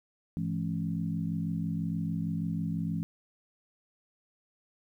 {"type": "tone cluster", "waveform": "sine", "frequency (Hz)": [100.9, 166.2, 212.5, 274.5], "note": ["G#2", "E3", "G#3", "C#4"], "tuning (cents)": [-49, 15, 40, -17], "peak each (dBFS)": [-40, -31, -36, -39], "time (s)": [0.37, 3.03], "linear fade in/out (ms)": 0, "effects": ["11-bit"]}